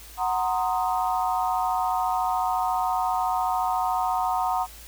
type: chord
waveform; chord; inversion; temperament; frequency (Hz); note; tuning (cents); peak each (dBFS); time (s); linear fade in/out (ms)
sine; C half-diminished seventh; second; equal; 740 / 932.3 / 1046.5 / 1244.5; Gb5 / Bb5 / C6 / Eb6; 0 / 0 / 0 / 0; -25 / -27 / -31 / -31; 0.17-4.67; 50
effects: added 54 Hz sine -46 dBFS peak until 4.87 s + white hiss -46 dBFS RMS until 4.87 s